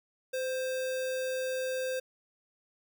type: tone with sample-and-hold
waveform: sine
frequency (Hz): 516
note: C5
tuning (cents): -24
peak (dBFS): -30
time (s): 0.33-2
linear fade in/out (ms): 10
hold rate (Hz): 2100
effects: none